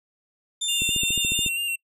25% pulse tone with pitch glide, 3576 to 3603 Hz, A7 to A7, +27 to +40 cents, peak -20 dBFS, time 0.61-1.49 s, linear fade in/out 10 ms, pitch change +13 cents, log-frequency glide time 0.88-1.02 s
square tone with vibrato, 2764 Hz, F7, 19 cents flat, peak -25 dBFS, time 0.68-1.76 s, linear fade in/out 10 ms, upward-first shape square, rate 4.5 Hz, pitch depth 23 cents each way
click train, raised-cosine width 3 ms, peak -20 dBFS, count 10, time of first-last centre 0.82-1.463 s, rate 14 Hz
effects noise-tail reverb RT60 0.1 s tail -25 dB re dry

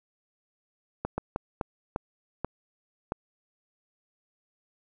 slowing click train, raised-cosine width 1 ms, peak -15 dBFS, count 7, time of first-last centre 1.05-3.121 s, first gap 130 ms, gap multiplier 1.39, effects none

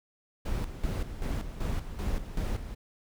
brown noise with tremolo, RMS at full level -30 dBFS, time 0.45-2.75 s, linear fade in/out 10 ms, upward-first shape square, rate 2.6 Hz, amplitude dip 65%, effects none

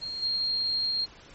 sine tone with level steps, 4223 Hz, C8, 15 cents sharp, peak -32 / -25 dBFS, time 0.01-1.06 s, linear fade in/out 20 ms, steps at 0.22 s, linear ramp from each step 10 ms, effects pink hiss -51 dBFS RMS until 1.34 s + MP3 32 kbps

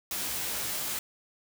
white noise with comb filter, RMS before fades -33 dBFS, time 0.11-0.99 s, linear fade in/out 2 ms, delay 15 ms, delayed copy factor +0.9, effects none

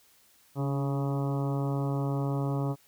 harmonic tone with a mistuned harmonic, 138.59 Hz, C#3, in tune, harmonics 1 / 2 / 3 / 4 / 5 / 6 / 7 / 8 / 9, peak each -28 / -34 / -38 / -40 / -42 / -44 / -45 / -46 / -47 dBFS, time 0.55-2.76 s, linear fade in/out 50 ms, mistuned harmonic 2, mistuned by +36 cents, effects white hiss -62 dBFS RMS until 2.87 s

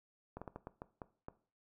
slowing click train, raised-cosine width 1 ms, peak -30 dBFS, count 8, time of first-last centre 0.37-1.284 s, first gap 46 ms, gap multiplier 1.34, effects noise-tail reverb RT60 0.4 s tail -17 dB re dry

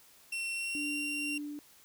40% pulse tone with pitch glide, 2717 to 2757 Hz, F7 to F7, -48 to -23 cents, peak -33 dBFS, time 0.32-1.38 s, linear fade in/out 5 ms, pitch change +25 cents, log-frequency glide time 0.52-0.86 s
sine tone with tremolo, 293.7 Hz, D4, in tune, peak -36 dBFS, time 0.75-1.59 s, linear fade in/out 0 ms, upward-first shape sine, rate 2 Hz, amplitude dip 35%
effects white hiss -60 dBFS RMS until 1.84 s

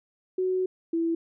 sine tone pair in turn, 371.1 / 331.6 Hz, F#4 / E4, +5 / +10 cents, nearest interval major second, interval 195 cents, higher first, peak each -23 dBFS, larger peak neither, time 0.38-0.66 / 0.93-1.15 s, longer first, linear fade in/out 5 ms, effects none

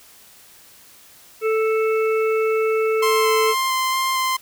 harmonic tone, 440 Hz, A4, in tune, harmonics 1 / 3 / 5 / 6, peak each -17 / -27 / -31 / -33 dBFS, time 1.41-3.55 s, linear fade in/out 50 ms
sawtooth tone with vibrato, 1046.5 Hz, C6, in tune, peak -15 dBFS, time 3.02-4.37 s, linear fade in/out 10 ms, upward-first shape square, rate 2.2 Hz, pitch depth 9 cents each way
effects white hiss -48 dBFS RMS until 4.41 s

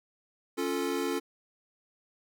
square chord, Db augmented, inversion none, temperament equal, 277.2 / 349.2 / 440 Hz, Db4 / F4 / A4, 0 / 0 / 0 cents, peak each -34 dBFS, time 0.57-1.2 s, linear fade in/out 20 ms, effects 11-bit

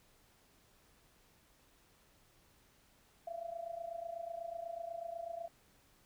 sine tone with amplitude modulation, 677 Hz, E5, 46 cents sharp, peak -37 dBFS, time 3.27-5.48 s, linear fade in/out 5 ms, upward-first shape sine, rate 28.1 Hz, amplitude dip 80%, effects pink hiss -68 dBFS RMS until 6.05 s

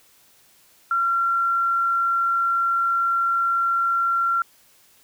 sine tone, 1369 Hz, F6, 35 cents flat, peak -18 dBFS, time 0.91-4.42 s, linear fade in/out 2 ms, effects white hiss -56 dBFS RMS until 5.03 s

